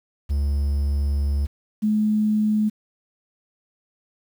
triangle / sine tone pair in turn, 71 / 213.3 Hz, C#2 / G#3, +42 / +46 cents, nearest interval octave + perfect fifth, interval 1904 cents, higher second, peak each -17 dBFS, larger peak neither, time 0.29-1.47 / 1.82-2.7 s, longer first, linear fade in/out 20 ms, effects 8-bit

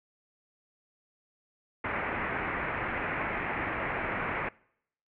white low-pass noise, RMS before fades -33 dBFS, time 1.84-4.49 s, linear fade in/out 5 ms, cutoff 2300 Hz, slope 48 dB/octave, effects noise-tail reverb RT60 0.7 s tail -24 dB re dry

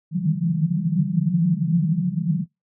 pink band-pass noise, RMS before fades -21 dBFS, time 0.11-2.46 s, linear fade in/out 50 ms, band 150 to 190 Hz, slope 96 dB/octave, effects noise-tail reverb RT60 0.2 s tail -26 dB re dry

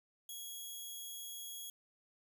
10% pulse tone, 3322 Hz, G#7, in tune, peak -36 dBFS, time 0.29-1.7 s, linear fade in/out 2 ms, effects none

